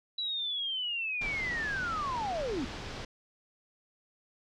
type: linear sweep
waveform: sine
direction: down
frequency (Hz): 3951 to 229.2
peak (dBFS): -31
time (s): 0.18-2.65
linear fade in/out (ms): 5
type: low-pass noise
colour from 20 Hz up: pink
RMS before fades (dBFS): -41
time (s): 1.21-3.05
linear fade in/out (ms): 5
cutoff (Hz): 5500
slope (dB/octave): 24
effects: none